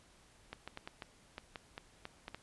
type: clicks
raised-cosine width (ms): 0.3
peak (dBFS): -27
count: 11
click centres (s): 0.53 / 0.676 / 0.774 / 0.875 / 1.022 / 1.381 / 1.558 / 1.779 / 2.054 / 2.281 / 2.346
effects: pink hiss -64 dBFS RMS until 2.42 s + resampled to 24000 Hz